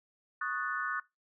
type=chord; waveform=sine; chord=D# half-diminished seventh; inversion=third; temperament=equal; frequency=1108.7 / 1244.5 / 1480 / 1760 Hz; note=C#6 / D#6 / F#6 / A6; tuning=0 / 0 / 0 / 0 cents; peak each=-39 / -38 / -35 / -39 dBFS; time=0.41-1 s; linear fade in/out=5 ms; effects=noise-tail reverb RT60 0.2 s tail -20 dB re dry